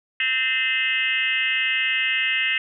sine tone with frequency modulation, 2328 Hz, D7, 16 cents flat, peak -19 dBFS, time 0.2-2.58 s, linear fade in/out 2 ms, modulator 255 Hz, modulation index 2.4, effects none

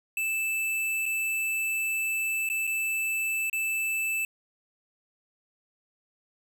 square tone with dropouts, 2637 Hz, E7, in tune, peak -27 dBFS, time 0.17-4.25 s, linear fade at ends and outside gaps 2 ms, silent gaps 1.057-1.061 / 2.49-2.499 / 2.67-2.674 / 3.498-3.529 s, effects none

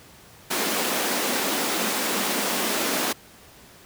pink high-pass noise, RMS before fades -25 dBFS, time 0.5-3.13 s, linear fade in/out 10 ms, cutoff 200 Hz, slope 48 dB/octave, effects pink hiss -49 dBFS RMS until 3.85 s + high-pass 60 Hz 12 dB/octave

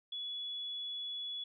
sine tone, 3400 Hz, G#7, 40 cents sharp, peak -38 dBFS, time 0.12-1.44 s, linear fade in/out 5 ms, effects none

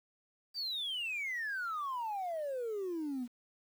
sine exponential sweep, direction down, 4757 to 234.2 Hz, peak -33 dBFS, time 0.54-3.28 s, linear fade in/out 50 ms, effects tanh soft clip ceiling -33 dBFS + 10-bit

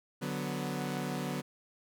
sawtooth chord, B minor, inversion first, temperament equal, 146.83 / 185 / 246.9 Hz, D3 / F#3 / B3, 0 / 0 / 0 cents, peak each -34 dBFS, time 0.21-1.42 s, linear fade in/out 20 ms, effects none

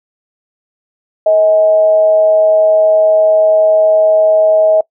sine tone with amplitude modulation, 635 Hz, D#5, 35 cents sharp, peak -4 dBFS, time 1.26-4.81 s, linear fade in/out 5 ms, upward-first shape sine, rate 191 Hz, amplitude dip 40%, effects noise-tail reverb RT60 0.1 s tail -22 dB re dry

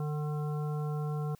harmonic tone with a mistuned harmonic, 149.8 Hz, D3, 35 cents sharp, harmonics 1 / 3 / 5 / 7 / 9, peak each -31 / -41 / -45 / -48 / -50 dBFS, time 0-1.35 s, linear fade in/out 2 ms, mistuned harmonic 7, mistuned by +24 cents, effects white hiss -65 dBFS RMS until 1.39 s

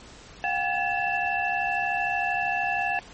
sine tone cluster, 718 / 791 / 1709 / 2672 Hz, F5 / G5 / G#6 / E7, +48 / +15 / +49 / +23 cents, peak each -29 dBFS, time 0.44-2.99 s, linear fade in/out 0 ms, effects pink hiss -47 dBFS RMS until 3.13 s + MP3 32 kbps

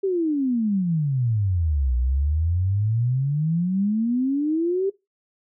sine exponential two-way sweep, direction down then up, 398.5 to 60 to 398.5 Hz, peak -19 dBFS, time 0.03-4.9 s, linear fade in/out 10 ms, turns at 1.96 s, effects noise-tail reverb RT60 0.2 s tail -19 dB re dry

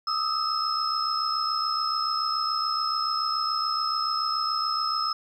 sine tone cluster, 1234 / 1301 / 5170 Hz, D#6 / E6 / E8, -15 / -23 / -34 cents, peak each -28 dBFS, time 0.07-5.13 s, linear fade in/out 5 ms, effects tanh soft clip ceiling -15 dBFS + 10-bit

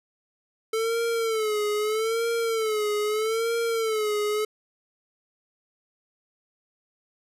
square tone with vibrato, 440.2 Hz, A4, 1 cent sharp, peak -24 dBFS, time 0.73-4.45 s, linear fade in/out 5 ms, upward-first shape sine, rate 0.79 Hz, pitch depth 92 cents each way, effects resampled to 32000 Hz

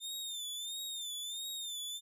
sawtooth tone with vibrato, 3606 Hz, A7, 42 cents sharp, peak -36 dBFS, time 0-2.01 s, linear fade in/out 50 ms, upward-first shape sine, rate 1.5 Hz, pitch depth 81 cents each way, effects resampled to 32000 Hz

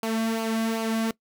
sawtooth tone with flanger, 224.3 Hz, A3, 34 cents sharp, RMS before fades -26 dBFS, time 0.03-1.11 s, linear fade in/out 2 ms, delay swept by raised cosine 0.53 to 2.33 ms, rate 2.6 Hz, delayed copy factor -0.55, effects noise-tail reverb RT60 0.1 s tail -21 dB re dry

